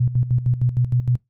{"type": "tone with tremolo", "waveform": "sine", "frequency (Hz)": 123.47, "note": "B2", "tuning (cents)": 0, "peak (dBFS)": -14, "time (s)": [0, 1.17], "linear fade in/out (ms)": 10, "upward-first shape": "square", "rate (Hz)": 6.5, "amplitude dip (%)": 75, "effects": ["noise-tail reverb RT60 0.2 s tail -25 dB re dry"]}